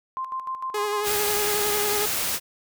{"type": "tone with tremolo", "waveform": "sine", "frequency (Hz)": 1046.5, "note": "C6", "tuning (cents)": 0, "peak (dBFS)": -26, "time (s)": [0.17, 1.05], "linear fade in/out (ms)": 0, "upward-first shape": "square", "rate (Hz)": 6.6, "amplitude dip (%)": 60}
{"type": "tone with vibrato", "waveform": "sawtooth", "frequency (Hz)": 415.3, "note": "G#4", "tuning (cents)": 0, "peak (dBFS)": -21, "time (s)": [0.74, 2.06], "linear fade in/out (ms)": 5, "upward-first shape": "triangle", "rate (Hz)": 11, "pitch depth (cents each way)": 36}
{"type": "noise", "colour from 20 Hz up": "white", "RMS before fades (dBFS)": -26, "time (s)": [1.03, 2.4], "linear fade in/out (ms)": 50}
{"effects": []}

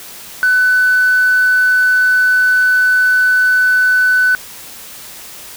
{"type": "tone", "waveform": "sine", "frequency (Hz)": 1500, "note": "F#6", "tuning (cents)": 23, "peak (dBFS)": -7, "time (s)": [0.43, 4.35], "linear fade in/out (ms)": 0, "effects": ["tanh soft clip ceiling -5 dBFS", "white hiss -33 dBFS RMS until 5.56 s"]}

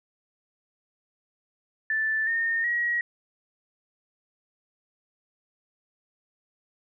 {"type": "tone with pitch steps", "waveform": "sine", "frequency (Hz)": [1760, 1830.5, 1903.8], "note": ["A6", "A#6", "A#6"], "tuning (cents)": [0, -32, 36], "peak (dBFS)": -23, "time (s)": [1.9, 3.01], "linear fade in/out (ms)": 2, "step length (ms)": 370, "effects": []}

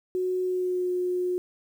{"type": "tone with pitch glide", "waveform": "sine", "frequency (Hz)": [367.7, 361], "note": ["F#4", "F#4"], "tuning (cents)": [-11, -43], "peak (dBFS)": -24, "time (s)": [0.15, 1.38], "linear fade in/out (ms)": 0, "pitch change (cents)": -32, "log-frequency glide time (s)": [0.44, 0.91], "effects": ["9-bit"]}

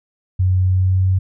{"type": "tone with pitch glide", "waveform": "sine", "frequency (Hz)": [92.5, 93.85], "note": ["F#2", "F#2"], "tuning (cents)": [0, 25], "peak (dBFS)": -12, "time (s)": [0.39, 1.19], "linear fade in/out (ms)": 10, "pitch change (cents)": 25, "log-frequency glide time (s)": [0.61, 1.07], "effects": []}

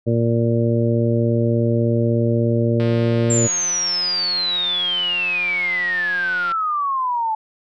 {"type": "harmonic tone", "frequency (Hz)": 116.54, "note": "A#2", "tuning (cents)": 0, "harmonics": [1, 2, 3, 4, 5], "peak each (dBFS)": [-18, -21, -23, -24, -25], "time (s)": [0.06, 3.48], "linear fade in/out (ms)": 20}
{"type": "click train", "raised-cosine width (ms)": 0.3, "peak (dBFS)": -17, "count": 663, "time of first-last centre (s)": [2.8, 6.519], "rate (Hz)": 178}
{"type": "exponential sweep", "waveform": "sine", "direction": "down", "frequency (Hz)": [7459, 865], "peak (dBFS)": -18, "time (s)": [3.3, 7.35], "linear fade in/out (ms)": 5}
{"effects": []}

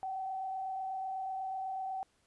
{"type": "tone with frequency modulation", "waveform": "sine", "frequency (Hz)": 763, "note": "G5", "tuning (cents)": -47, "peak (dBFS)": -35, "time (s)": [0.03, 2.03], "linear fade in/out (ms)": 0, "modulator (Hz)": 28.1, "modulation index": 0.52, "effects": ["pink hiss -72 dBFS RMS until 2.26 s", "resampled to 24000 Hz"]}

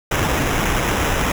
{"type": "noise with sample-and-hold", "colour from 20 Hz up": "pink", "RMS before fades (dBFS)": -19, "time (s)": [0.11, 1.32], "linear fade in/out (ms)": 5, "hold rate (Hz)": 4410, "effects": []}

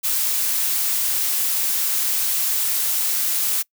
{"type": "noise", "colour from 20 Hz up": "blue", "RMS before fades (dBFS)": -21, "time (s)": [0.03, 3.63], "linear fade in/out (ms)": 20, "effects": ["noise-tail reverb RT60 0.1 s tail -24 dB re dry"]}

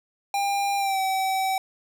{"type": "tone with pitch glide", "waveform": "square", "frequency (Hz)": [800, 765.6], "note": ["G5", "G5"], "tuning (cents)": [35, -41], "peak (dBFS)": -23, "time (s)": [0.34, 1.58], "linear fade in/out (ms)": 2, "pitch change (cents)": -76, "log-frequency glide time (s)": [0.77, 1], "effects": []}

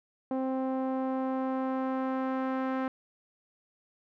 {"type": "tone with low-pass filter sweep", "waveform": "sawtooth", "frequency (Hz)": 262.2, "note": "C4", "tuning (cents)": 4, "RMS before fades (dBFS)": -31, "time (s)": [0.31, 2.88], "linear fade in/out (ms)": 2, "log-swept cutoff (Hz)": [730, 1500], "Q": 1.3, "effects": []}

